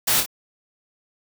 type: noise with echo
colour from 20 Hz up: white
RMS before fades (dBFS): -20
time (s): 0.07-0.21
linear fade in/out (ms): 10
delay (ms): 26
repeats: 2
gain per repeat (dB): -5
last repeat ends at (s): 0.262
effects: none